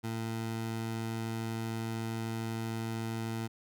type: tone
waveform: 20% pulse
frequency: 113 Hz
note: A2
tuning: 47 cents sharp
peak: -29 dBFS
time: 0.03-3.48 s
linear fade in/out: 20 ms
effects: none